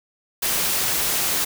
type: noise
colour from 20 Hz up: white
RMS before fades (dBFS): -22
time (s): 0.42-1.45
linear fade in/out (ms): 10
effects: none